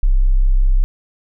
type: tone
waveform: sine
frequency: 32.6 Hz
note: C1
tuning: 5 cents flat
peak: -9 dBFS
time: 0.03-0.84 s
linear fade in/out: 0 ms
effects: none